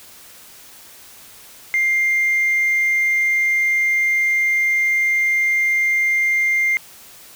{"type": "tone", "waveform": "sine", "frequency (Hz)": 2100, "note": "C7", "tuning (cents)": 6, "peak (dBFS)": -13, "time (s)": [1.74, 6.77], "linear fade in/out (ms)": 0, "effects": ["tanh soft clip ceiling -12 dBFS", "white hiss -43 dBFS RMS until 7.35 s"]}